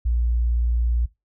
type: tone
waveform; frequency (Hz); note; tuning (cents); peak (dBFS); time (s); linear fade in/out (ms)
sine; 58.9; A#1; +19; -18; 0.05-1.06; 10
effects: noise-tail reverb RT60 0.2 s tail -19 dB re dry